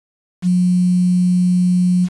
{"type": "tone with quantisation", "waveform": "sine", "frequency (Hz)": 180, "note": "F#3", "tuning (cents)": -47, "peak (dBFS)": -11, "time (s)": [0.42, 2.09], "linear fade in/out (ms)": 50, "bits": 6, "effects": ["resampled to 24000 Hz"]}